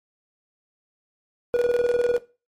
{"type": "tone with tremolo", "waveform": "triangle", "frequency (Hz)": 483.5, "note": "B4", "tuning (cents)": -37, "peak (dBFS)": -14, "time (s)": [1.54, 2.18], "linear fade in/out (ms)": 0, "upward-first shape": "square", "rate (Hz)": 20, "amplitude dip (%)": 65, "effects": ["noise-tail reverb RT60 0.3 s tail -17 dB re dry", "MP3 64 kbps"]}